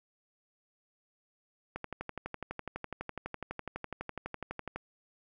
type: click train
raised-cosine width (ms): 0.5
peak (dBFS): -22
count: 37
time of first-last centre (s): 1.76-4.76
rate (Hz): 12
effects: none